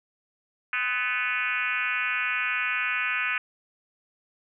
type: tone with frequency modulation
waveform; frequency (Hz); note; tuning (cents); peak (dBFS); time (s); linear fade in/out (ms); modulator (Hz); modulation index
sine; 1975.5; B6; 0; -24; 0.73-3.38; 2; 238; 2.9
effects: none